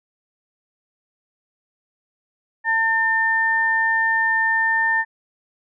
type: tone pair together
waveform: sine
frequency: 900.8 / 1800 Hz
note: A5 / A6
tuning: +40 / +39 cents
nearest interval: octave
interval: 1199 cents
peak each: -23 / -17 dBFS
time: 2.64-5.05 s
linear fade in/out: 50 ms
effects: none